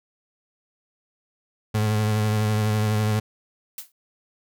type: tone with vibrato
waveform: 35% pulse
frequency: 107.1 Hz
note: A2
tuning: 46 cents flat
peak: -18 dBFS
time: 1.74-3.2 s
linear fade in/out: 10 ms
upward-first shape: sine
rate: 12 Hz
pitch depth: 27 cents each way
type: noise with exponential decay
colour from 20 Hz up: blue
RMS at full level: -30 dBFS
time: 3.78-3.92 s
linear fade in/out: 2 ms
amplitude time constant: 29 ms
effects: none